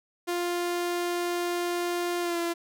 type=tone with pitch glide; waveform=sawtooth; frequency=349.9 to 340.9 Hz; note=F4 to F4; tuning=+3 to -42 cents; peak=-23 dBFS; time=0.27-2.54 s; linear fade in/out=20 ms; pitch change=-45 cents; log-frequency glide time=2.21-2.38 s; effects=none